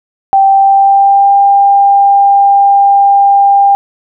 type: tone with pitch glide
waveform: sine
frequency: 781 to 797.9 Hz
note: G5 to G5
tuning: -7 to +30 cents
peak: -3 dBFS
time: 0.33-3.75 s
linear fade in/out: 0 ms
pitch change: +37 cents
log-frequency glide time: 0.45-1.35 s
effects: none